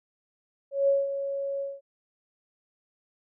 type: tone with ADSR envelope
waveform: sine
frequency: 554.4 Hz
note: C#5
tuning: in tune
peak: -18 dBFS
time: 0.71-1.81 s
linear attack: 170 ms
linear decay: 190 ms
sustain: -10 dB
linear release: 200 ms
effects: none